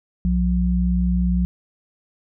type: tone pair together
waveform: sine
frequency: 61.74 / 179.54 Hz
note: B1 / F3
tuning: 0 / +48 cents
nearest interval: octave + tritone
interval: 1848 cents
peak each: -19 dBFS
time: 0.25-1.45 s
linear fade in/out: 0 ms
effects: none